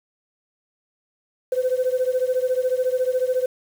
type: beating tone pair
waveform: sine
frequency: 504 / 518 Hz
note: B4 / C5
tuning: +35 / -17 cents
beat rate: 14 Hz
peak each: -20 / -22 dBFS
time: 1.52-3.46 s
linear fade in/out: 5 ms
effects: tanh soft clip ceiling -13 dBFS + 7-bit